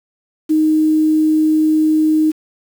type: tone with quantisation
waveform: sine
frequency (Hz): 311.1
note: D#4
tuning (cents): 0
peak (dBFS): -10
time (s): 0.49-2.32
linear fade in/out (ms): 20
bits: 6
effects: none